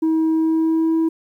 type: tone with pitch glide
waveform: sine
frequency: 320 to 324.8 Hz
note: D#4 to E4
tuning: +49 to -26 cents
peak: -12 dBFS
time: 0.02-1.09 s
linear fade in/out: 10 ms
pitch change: +25 cents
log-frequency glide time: 0.32-0.97 s
effects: tanh soft clip ceiling -14 dBFS + 9-bit